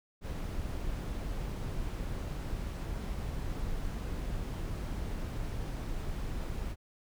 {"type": "noise", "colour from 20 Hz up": "brown", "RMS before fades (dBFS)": -36, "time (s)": [0.21, 6.76], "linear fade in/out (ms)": 50, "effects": []}